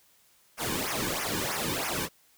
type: noise with flanger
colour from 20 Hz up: pink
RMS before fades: -31 dBFS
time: 0.57-2.09 s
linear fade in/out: 50 ms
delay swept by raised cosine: 0.24 to 1.54 ms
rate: 3.1 Hz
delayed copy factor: -0.9
effects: white hiss -63 dBFS RMS until 2.37 s